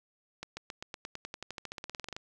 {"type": "accelerating click train", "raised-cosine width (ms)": 0.2, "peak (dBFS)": -22, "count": 23, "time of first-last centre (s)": [0.43, 2.165], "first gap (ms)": 140, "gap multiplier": 0.94, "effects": []}